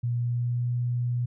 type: tone with pitch glide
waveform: sine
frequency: 120 to 121.75 Hz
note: B2 to B2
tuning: -49 to -24 cents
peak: -24 dBFS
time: 0.03-1.26 s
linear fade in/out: 10 ms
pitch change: +25 cents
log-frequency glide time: 0.17-0.69 s
effects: none